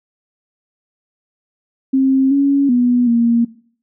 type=tone with pitch steps; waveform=sine; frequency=266.4 / 279.1 / 244.9 / 234 Hz; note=C4 / C#4 / B3 / A#3; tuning=+31 / +12 / -14 / +7 cents; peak=-10 dBFS; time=1.93-3.45 s; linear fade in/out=10 ms; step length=380 ms; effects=noise-tail reverb RT60 0.5 s tail -19 dB re dry